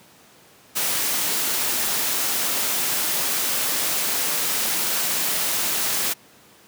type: noise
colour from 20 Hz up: white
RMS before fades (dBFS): -23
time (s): 0.75-6.14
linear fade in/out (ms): 20
effects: pink hiss -51 dBFS RMS until 6.67 s + high-pass 150 Hz 12 dB/octave